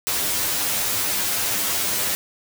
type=noise with comb filter; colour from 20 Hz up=white; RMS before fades=-23 dBFS; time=0.07-2.15 s; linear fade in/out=0 ms; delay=10 ms; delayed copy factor=+0.7; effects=none